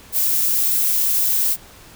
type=noise; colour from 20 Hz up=violet; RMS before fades=-18 dBFS; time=0.12-1.57 s; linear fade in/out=50 ms; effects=pink hiss -44 dBFS RMS until 1.95 s